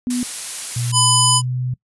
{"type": "tone", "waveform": "sine", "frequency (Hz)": 246.9, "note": "B3", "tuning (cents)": 0, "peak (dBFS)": -18, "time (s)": [0.07, 0.23], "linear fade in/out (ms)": 0}
{"type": "noise", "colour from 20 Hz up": "blue", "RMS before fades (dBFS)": -24, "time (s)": [0.1, 0.92], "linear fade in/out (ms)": 5}
{"type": "tone with pitch glide", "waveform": "sine", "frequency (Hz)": [120.9, 126.18], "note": ["B2", "B2"], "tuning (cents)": [-36, 38], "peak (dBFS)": -19, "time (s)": [0.76, 1.74], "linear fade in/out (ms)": 5, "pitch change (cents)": 74, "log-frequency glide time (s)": [1.03, 1.49]}
{"type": "harmonic tone", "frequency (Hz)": 1000, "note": "B5", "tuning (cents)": 21, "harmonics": [1, 3, 5, 7, 9, 10], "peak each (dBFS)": [-19, -19, -19, -19, -19, -19], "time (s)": [0.92, 1.42], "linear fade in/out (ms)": 50}
{"effects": ["noise-tail reverb RT60 0.1 s tail -22 dB re dry", "resampled to 24000 Hz"]}